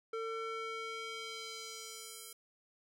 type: tone with band-pass filter sweep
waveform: square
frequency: 450 Hz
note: A4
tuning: 39 cents sharp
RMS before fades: -43 dBFS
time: 0.13-2.33 s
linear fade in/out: 5 ms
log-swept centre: 930 to 11000 Hz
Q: 1.1
effects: none